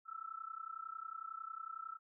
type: tone with amplitude modulation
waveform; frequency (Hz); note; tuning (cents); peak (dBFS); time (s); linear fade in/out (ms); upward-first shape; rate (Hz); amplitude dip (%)
sine; 1318.5; E6; 0; -40; 0.05-1.99; 50; sine; 31; 90
effects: none